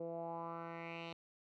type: tone with low-pass filter sweep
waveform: 10% pulse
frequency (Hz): 167.2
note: E3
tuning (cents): +25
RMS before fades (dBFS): -45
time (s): 0-1.13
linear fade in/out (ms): 5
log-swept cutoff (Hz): 490 to 3500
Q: 3.7
effects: none